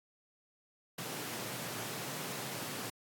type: high-pass noise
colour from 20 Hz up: pink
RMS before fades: -41 dBFS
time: 0.98-2.9 s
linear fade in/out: 5 ms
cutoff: 110 Hz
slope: 96 dB/octave
effects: AAC 64 kbps